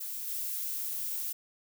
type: noise with level steps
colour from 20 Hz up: violet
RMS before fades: -38 / -35 dBFS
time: 0-1.33 s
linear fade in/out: 10 ms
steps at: 0.27 s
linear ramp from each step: 5 ms
effects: none